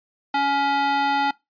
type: tone with high-pass filter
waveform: square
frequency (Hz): 280.6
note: C#4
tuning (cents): +21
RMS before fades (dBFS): -21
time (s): 0.34-1.31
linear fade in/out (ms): 5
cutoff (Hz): 640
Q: 2.4
effects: noise-tail reverb RT60 0.2 s tail -22 dB re dry + resampled to 11025 Hz